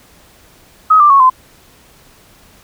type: tone with pitch steps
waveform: sine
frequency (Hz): 1267 / 1182.2 / 1103 / 1029.1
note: D#6 / D6 / C#6 / C6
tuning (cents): +31 / +11 / -9 / -29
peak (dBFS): -4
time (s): 0.9-1.3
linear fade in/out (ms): 10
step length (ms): 100
effects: pink hiss -46 dBFS RMS until 2.63 s